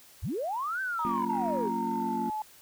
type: linear two-way sweep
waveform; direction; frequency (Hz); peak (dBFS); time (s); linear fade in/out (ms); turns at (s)
sine; up then down; 45.06 to 1568 to 361.4; -29; 0.22-1.7; 20; 0.81
type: tone with pitch glide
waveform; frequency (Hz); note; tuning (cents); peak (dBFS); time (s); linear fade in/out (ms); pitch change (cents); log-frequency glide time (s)
sine; 943 to 859.8; A#5 to A5; +20 to -40; -30; 0.99-2.42; 2; -160; 1.62-2.29
type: chord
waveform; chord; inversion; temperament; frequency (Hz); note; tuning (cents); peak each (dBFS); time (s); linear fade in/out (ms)
sine; Gb major seventh; none; just; 185 / 231.2 / 277.5 / 346.9; Gb3 / Bb3 / Db4 / F4; 0 / -14 / +2 / -12; -38 / -32 / -37 / -36; 1.05-2.3; 0
effects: tanh soft clip ceiling -20 dBFS + white hiss -55 dBFS RMS until 2.61 s